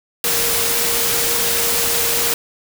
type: tone in noise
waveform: sine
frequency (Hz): 468.1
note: A#4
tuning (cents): +7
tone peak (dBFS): -27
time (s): 0.24-2.34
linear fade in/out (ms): 2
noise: white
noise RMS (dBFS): -18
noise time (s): 0.24-2.34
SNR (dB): -12
effects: none